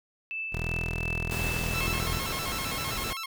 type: tone with tremolo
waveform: sine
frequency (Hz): 2637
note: E7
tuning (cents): 0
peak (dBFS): -30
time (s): 0.31-1.99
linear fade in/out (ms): 0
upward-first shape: triangle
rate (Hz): 2.8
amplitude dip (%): 50
type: tone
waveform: 15% pulse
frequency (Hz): 41.2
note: E1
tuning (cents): 0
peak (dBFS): -24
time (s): 0.52-2.19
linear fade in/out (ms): 20
type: noise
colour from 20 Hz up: pink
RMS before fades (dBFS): -34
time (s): 1.31-3.13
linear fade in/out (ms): 0
type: tone with vibrato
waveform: 15% pulse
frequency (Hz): 1197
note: D6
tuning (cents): +33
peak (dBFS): -27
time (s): 1.74-3.26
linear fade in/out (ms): 5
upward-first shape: square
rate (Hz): 7.7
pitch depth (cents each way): 180
effects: none